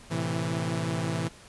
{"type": "chord", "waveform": "sawtooth", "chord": "A minor", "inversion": "none", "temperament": "equal with one note detuned", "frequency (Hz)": [111.73, 130.81, 164.81], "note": ["A2", "C3", "E3"], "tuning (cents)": [27, 0, 0], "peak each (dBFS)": [-29, -30, -26], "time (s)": [0.1, 1.29], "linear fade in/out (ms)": 20, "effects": ["pink hiss -51 dBFS RMS until 1.48 s", "resampled to 24000 Hz"]}